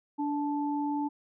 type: tone pair together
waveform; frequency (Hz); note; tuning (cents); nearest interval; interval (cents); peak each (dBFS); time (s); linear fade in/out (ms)
sine; 291 / 874; D4 / A5; -16 / -12; octave + perfect fifth; 1904; -29 / -33; 0.18-1.09; 20
effects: none